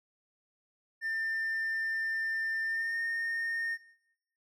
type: tone with pitch glide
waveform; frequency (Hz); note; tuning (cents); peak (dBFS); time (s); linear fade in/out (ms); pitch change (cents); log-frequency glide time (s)
triangle; 1795 to 1832.7; A6 to A#6; +34 to -30; -28; 1.01-3.78; 50; +36; 2.67-2.97
effects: noise-tail reverb RT60 0.9 s tail -20 dB re dry + tanh soft clip ceiling -25 dBFS